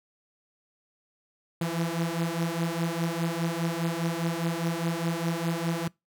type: beating tone pair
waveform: sawtooth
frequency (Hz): 164.81 / 169.71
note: E3 / F3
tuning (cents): 0 / -49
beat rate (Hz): 4.9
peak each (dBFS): -26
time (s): 1.61-5.88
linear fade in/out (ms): 5
effects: noise-tail reverb RT60 0.2 s tail -24 dB re dry